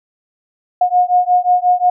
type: beating tone pair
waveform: sine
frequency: 718 / 723.6 Hz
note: F5 / F#5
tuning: +48 / -39 cents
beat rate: 5.6 Hz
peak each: -13 dBFS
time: 0.81-1.9 s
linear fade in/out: 5 ms
effects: none